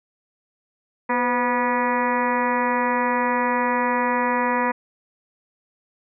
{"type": "harmonic tone with a mistuned harmonic", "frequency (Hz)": 243.6, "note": "B3", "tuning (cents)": -24, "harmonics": [1, 2, 3, 4, 5, 6, 7, 8, 9, 10], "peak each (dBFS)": [-26, -26, -33, -22, -31, -35, -31, -29, -37, -37], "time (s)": [1.09, 4.72], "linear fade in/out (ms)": 10, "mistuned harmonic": 2, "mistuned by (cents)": 58, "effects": []}